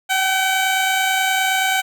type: tone pair together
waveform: 15% pulse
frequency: 760.6 / 790 Hz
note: F#5 / G5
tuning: +48 / +13 cents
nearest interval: minor second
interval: 65 cents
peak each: -10 / -21 dBFS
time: 0.09-1.82 s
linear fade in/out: 20 ms
effects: none